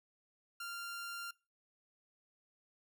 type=tone; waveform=sawtooth; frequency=1390 Hz; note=F6; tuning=9 cents flat; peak=-38 dBFS; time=0.6-1.31 s; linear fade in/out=5 ms; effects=noise-tail reverb RT60 0.3 s tail -24 dB re dry